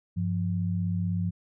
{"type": "tone pair together", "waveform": "sine", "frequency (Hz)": [98.48, 174.61], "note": ["G2", "F3"], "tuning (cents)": [8, 0], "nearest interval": "minor seventh", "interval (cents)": 992, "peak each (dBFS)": -28, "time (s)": [0.16, 1.31], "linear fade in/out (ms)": 20, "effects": []}